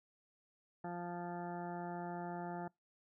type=harmonic tone; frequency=174.61 Hz; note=F3; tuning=in tune; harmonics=1 / 2 / 3 / 4 / 5 / 7 / 8 / 9 / 10; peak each=-45 / -47 / -55 / -46 / -48 / -59 / -57 / -64 / -59 dBFS; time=0.84-2.68 s; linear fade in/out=5 ms; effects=noise-tail reverb RT60 0.2 s tail -26 dB re dry